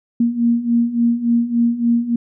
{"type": "beating tone pair", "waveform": "sine", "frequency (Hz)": [233.1, 236.6], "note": ["A#3", "A#3"], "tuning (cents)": [0, 26], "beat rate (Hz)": 3.5, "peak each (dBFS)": [-19, -15], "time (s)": [0.2, 2.16], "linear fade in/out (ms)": 5, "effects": []}